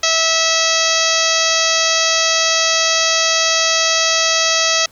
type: harmonic tone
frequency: 651 Hz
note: E5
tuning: 22 cents flat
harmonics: 1 / 2 / 3 / 4 / 5 / 6 / 7 / 8 / 9 / 10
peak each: -22 / -22 / -22 / -22 / -22 / -22 / -22 / -22 / -22 / -22 dBFS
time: 0.03-4.86 s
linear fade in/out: 5 ms
effects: pink hiss -49 dBFS RMS until 4.91 s